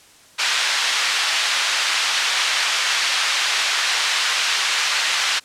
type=band-pass noise; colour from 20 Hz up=white; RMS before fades=-20 dBFS; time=0.38-5.4 s; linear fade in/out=20 ms; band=1200 to 4200 Hz; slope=12 dB/octave; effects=white hiss -49 dBFS RMS until 5.44 s + low-pass 9000 Hz 12 dB/octave